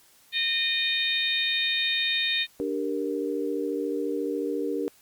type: harmonic tone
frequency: 613 Hz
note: D#5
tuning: 26 cents flat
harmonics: 3 / 4 / 5 / 6 / 7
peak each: -31 / -29 / -35 / -26 / -36 dBFS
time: 0.32-2.47 s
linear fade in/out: 50 ms
type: chord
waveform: sine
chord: G minor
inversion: second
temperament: equal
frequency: 293.7 / 392 / 466.2 Hz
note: D4 / G4 / Bb4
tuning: 0 / 0 / 0 cents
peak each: -30 / -31 / -30 dBFS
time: 2.6-4.88 s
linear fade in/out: 0 ms
effects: white hiss -58 dBFS RMS until 5.01 s + Opus 48 kbps